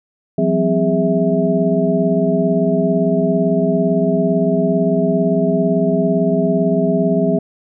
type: tone cluster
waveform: sine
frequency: 171.6 / 189.4 / 256.4 / 409.8 / 651 Hz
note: F3 / F#3 / C4 / G#4 / E5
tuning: -30 / +41 / -35 / -23 / -22 cents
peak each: -19 dBFS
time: 0.38-7.39 s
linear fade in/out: 5 ms
effects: none